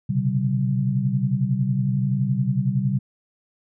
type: tone cluster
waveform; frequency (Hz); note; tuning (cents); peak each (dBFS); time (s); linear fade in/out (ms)
sine; 120.5 / 130.9 / 142.1 / 192; B2 / C3 / C#3 / G3; -42 / +1 / +43 / -36; -30 / -22 / -26 / -24; 0.09-2.99; 10
effects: none